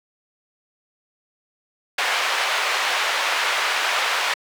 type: band-pass noise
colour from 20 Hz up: white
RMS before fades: -22 dBFS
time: 1.98-4.34 s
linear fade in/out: 5 ms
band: 660 to 2600 Hz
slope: 12 dB/octave
effects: high-pass 400 Hz 12 dB/octave